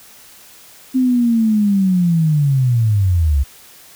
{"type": "linear sweep", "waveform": "sine", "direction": "down", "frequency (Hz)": [261.6, 65], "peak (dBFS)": -11, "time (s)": [0.94, 3.44], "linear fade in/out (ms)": 20, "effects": ["white hiss -43 dBFS RMS until 3.95 s"]}